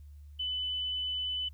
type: tone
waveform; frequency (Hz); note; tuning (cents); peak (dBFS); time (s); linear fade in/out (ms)
sine; 3003; F#7; +25; -31; 0.39-1.49; 10
effects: added 73 Hz sine -47 dBFS peak until 1.53 s + white hiss -75 dBFS RMS until 1.53 s